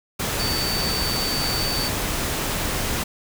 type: tone in noise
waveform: sine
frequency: 4565 Hz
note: D8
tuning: 50 cents flat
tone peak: -25 dBFS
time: 0.39-1.89 s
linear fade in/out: 10 ms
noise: pink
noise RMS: -25 dBFS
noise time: 0.19-3.04 s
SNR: -3 dB
effects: none